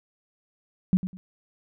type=tone with echo; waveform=sine; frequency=185 Hz; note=F#3; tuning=in tune; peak=-15 dBFS; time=0.93-0.97 s; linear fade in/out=0 ms; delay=100 ms; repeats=2; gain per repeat=-12 dB; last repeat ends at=1.17 s; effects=none